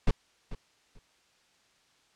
brown noise with echo, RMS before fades -21 dBFS, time 0.07-0.11 s, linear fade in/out 5 ms, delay 440 ms, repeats 2, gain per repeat -15 dB, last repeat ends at 0.99 s, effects white hiss -66 dBFS RMS until 2.15 s + low-pass 6000 Hz 12 dB/octave

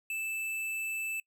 sine tone with tanh clipping, 2637 Hz, E7, in tune, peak -34 dBFS, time 0.1-1.2 s, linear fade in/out 2 ms, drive 18 dB, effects noise-tail reverb RT60 0.1 s tail -24 dB re dry

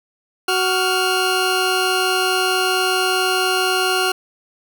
20% pulse tone pair together, 372.4 / 1405.1 Hz, F#4 / F6, +11 / +10 cents, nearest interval octave + major seventh, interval 2299 cents, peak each -14 dBFS, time 0.48-4.12 s, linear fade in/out 5 ms, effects none

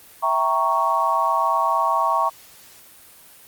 sine chord, E diminished seventh, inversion none, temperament equal, 659.3 / 784 / 932.3 / 1108.7 Hz, E5 / G5 / Bb5 / Db6, 0 / 0 / 0 / 0 cents, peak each -25 / -26 / -22 / -20 dBFS, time 0.22-2.3 s, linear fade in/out 20 ms, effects white hiss -47 dBFS RMS until 3.47 s + Opus 32 kbps

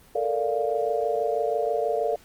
sine chord, Bb major seventh, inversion third, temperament equal, 440 / 466.2 / 587.3 / 698.5 Hz, A4 / Bb4 / D5 / F5, 0 / 0 / 0 / 0 cents, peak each -28 dBFS, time 0.15-2.16 s, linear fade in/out 5 ms, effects pink hiss -54 dBFS RMS until 2.24 s + Opus 24 kbps

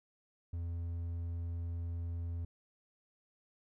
triangle tone, 85 Hz, F2, 46 cents flat, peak -34 dBFS, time 0.53-2.45 s, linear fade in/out 5 ms, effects none

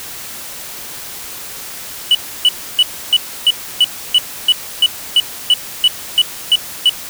sine tone bursts, 2960 Hz, F#7, in tune, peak -3 dBFS, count 15, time 2.11-6.895 s, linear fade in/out 2 ms, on 39 ms, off 300 ms, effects tanh soft clip ceiling -5 dBFS + white hiss -29 dBFS RMS until 7.09 s

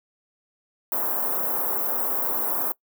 white band-stop noise, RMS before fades -25 dBFS, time 0.92-2.72 s, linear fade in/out 0 ms, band 1200 to 14000 Hz, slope 24 dB/octave, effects noise-tail reverb RT60 0.1 s tail -23 dB re dry + high-pass 300 Hz 12 dB/octave

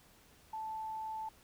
sine tone, 877 Hz, A5, 6 cents flat, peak -38 dBFS, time 0.53-1.29 s, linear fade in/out 5 ms, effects pink hiss -63 dBFS RMS until 1.43 s

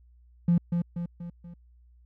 triangle tone with echo, 172.4 Hz, F3, 22 cents flat, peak -15 dBFS, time 0.48-0.58 s, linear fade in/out 5 ms, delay 240 ms, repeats 4, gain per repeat -6 dB, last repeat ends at 1.54 s, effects tanh soft clip ceiling -15 dBFS + added 60 Hz sine -54 dBFS peak until 2.05 s

